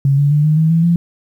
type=tone with pitch steps; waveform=sine; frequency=138.3 / 143.26 / 148.4 / 153.72 / 159.23 / 164.94 / 170.86 Hz; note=C#3 / D3 / D3 / D#3 / D#3 / E3 / F3; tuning=-4 / -43 / +18 / -21 / +40 / +1 / -38 cents; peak=-9 dBFS; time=0.05-0.96 s; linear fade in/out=2 ms; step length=130 ms; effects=8-bit